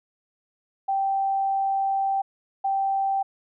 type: tone bursts at uneven times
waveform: sine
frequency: 781 Hz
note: G5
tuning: 7 cents flat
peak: -21 dBFS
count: 2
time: 0.88-2.22 / 2.64-3.23 s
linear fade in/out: 10 ms
effects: none